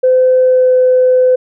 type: tone with pitch glide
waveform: sine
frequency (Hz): 512 to 508.2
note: C5 to B4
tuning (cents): -38 to +49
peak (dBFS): -5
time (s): 0.03-1.36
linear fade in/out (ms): 10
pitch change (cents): -13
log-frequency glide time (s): 0.4-0.74
effects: tanh soft clip ceiling -1 dBFS